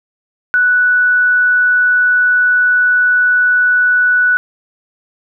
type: tone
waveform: sine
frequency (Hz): 1480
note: F#6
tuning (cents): 0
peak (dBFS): -8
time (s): 0.54-4.37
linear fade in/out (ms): 0
effects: none